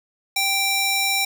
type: tone with high-pass filter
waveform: square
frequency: 784 Hz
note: G5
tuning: in tune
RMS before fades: -21 dBFS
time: 0.36-1.25 s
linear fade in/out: 5 ms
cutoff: 2000 Hz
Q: 0.72
effects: none